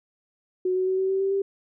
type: tone with pitch steps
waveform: sine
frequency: 368.2 / 372.3 / 376.4 / 380.5 / 384.7 / 389 / 393.3 Hz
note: F#4 / F#4 / F#4 / F#4 / G4 / G4 / G4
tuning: -8 / +11 / +30 / +48 / -33 / -13 / +6 cents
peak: -21 dBFS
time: 0.65-1.42 s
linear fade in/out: 5 ms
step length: 110 ms
effects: none